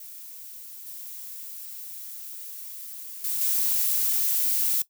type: noise with level steps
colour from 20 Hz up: violet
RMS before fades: -42 / -39 / -28 / -24 dBFS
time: 0-4.82 s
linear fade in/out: 2 ms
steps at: 0.86 / 3.24 / 3.41 s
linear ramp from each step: 5 ms
effects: noise-tail reverb RT60 0.1 s tail -17 dB re dry